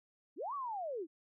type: linear two-way sweep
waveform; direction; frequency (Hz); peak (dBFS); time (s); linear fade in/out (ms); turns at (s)
sine; up then down; 230 to 1174.7 to 291.2; -37; 0.36-1.07; 50; 0.54
effects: none